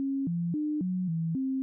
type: tone with pitch steps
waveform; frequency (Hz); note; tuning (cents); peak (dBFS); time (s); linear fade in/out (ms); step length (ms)
sine; 272.7 / 170.9 / 301.4 / 183.3 / 163.8 / 265; C#4 / F3 / D4 / F#3 / E3 / C4; -28 / -37 / +45 / -16 / -11 / +22; -27; 0-1.62; 0; 270
effects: none